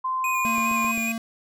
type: tone with pitch glide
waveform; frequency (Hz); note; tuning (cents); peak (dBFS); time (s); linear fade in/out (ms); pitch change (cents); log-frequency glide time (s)
sine; 1037 to 1052.7; C6 to C6; -16 to +10; -23; 0.04-0.92; 10; +26; 0.44-0.59
type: tone with vibrato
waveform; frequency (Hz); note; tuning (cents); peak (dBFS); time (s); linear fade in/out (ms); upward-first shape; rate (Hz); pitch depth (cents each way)
square; 2468; D#7; -15; -26; 0.24-1.12; 2; square; 4.8; 18
type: tone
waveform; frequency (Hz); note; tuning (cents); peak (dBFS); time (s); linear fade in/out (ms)
square; 227.6; A#3; -41; -28; 0.45-1.18; 2
type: click train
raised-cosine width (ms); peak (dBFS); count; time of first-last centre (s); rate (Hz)
2; -26; 5; 0.45-0.977; 7.59
effects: none